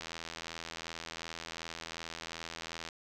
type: click train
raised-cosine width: 0.2 ms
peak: -23 dBFS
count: 239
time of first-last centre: 0.01-2.888 s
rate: 82.7 Hz
effects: none